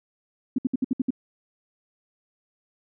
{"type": "tone bursts", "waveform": "sine", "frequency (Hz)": 257.2, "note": "C4", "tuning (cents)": -30, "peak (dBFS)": -19, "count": 7, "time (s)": [0.56, 1.106], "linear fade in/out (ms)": 5, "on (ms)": 24, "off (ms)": 63, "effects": []}